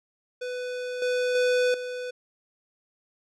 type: tone with level steps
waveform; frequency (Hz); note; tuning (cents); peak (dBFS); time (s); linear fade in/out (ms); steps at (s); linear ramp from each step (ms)
square; 497.8; B4; +14; -31 / -24 / -21 / -32; 0.41-2.11; 10; 1.02 / 1.35 / 1.74; 2
effects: low-pass 6000 Hz 12 dB/octave